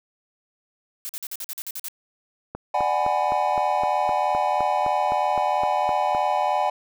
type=noise bursts; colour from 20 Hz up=blue; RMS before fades=-32 dBFS; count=10; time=1.05-1.884 s; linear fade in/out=0 ms; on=42 ms; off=46 ms
type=click train; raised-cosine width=1 ms; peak=-17 dBFS; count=15; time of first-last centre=2.55-6.149 s; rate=3.89 Hz
type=chord; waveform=triangle; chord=G# half-diminished seventh; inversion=second; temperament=just; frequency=598 / 747.5 / 830.6 / 996.7 Hz; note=D5 / F#5 / G#5 / B5; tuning=+31 / +17 / 0 / +16 cents; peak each=-25 / -22 / -22 / -26 dBFS; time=2.74-6.7 s; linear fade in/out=5 ms
effects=none